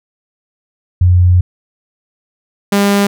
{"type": "tone pair in turn", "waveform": ["sine", "sawtooth"], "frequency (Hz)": [89.6, 201.1], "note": ["F2", "G3"], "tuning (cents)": [45, 44], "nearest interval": "octave + major second", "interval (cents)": 1399, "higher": "second", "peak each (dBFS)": -5, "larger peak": "neither", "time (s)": [[1.01, 1.41], [2.72, 3.07]], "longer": "first", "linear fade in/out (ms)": 5, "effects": []}